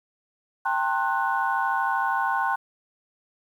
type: tone cluster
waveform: sine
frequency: 790 / 903 / 1062 / 1479 Hz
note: G5 / A5 / C6 / F#6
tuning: +13 / +45 / +25 / -1 cents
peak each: -27 dBFS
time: 0.65-2.56 s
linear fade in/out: 10 ms
effects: tanh soft clip ceiling -11 dBFS + 9-bit